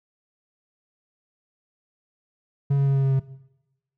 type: tone with pitch steps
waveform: triangle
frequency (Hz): 139.7 / 138.57 / 137.46 / 136.35 / 135.25 / 134.16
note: C#3 / C#3 / C#3 / C#3 / C#3 / C3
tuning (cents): +14 / 0 / -14 / -28 / -42 / +44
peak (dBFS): -15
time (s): 2.7-3.198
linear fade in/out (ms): 10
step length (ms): 83
effects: noise-tail reverb RT60 0.9 s tail -17 dB re dry